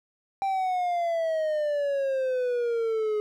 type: exponential sweep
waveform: triangle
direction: down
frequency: 787 to 419.6 Hz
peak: -22 dBFS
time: 0.42-3.2 s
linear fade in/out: 0 ms
effects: none